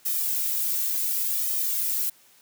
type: noise with flanger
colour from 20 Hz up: violet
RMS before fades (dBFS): -26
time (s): 0.05-2.1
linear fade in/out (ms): 10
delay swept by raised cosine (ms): 1.6 to 2.6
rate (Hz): 0.68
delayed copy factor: +1
effects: white hiss -57 dBFS RMS until 2.41 s + high-pass 100 Hz 12 dB/octave